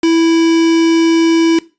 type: tone with quantisation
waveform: triangle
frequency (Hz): 329.6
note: E4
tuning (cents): 0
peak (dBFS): -6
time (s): 0.03-1.59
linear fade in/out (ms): 5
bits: 3
effects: noise-tail reverb RT60 0.3 s tail -20 dB re dry + resampled to 16000 Hz